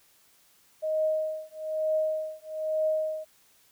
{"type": "tone with tremolo", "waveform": "sine", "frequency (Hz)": 625, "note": "D#5", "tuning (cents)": 8, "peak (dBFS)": -22, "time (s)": [0.82, 3.25], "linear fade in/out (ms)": 20, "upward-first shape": "triangle", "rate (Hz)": 1.1, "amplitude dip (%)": 100, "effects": ["white hiss -62 dBFS RMS until 3.71 s"]}